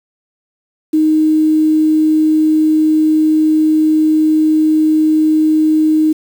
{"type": "tone with quantisation", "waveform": "sine", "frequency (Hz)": 311.1, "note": "D#4", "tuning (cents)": 0, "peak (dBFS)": -8, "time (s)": [0.93, 6.13], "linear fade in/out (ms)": 10, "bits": 6, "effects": []}